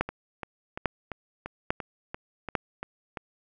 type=two click trains; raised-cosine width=0.5 ms; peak=-9 / -19 dBFS; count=4 / 10; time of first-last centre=0.01-2.552 / 0.09-3.172 s; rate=1.18 / 2.92 Hz; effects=none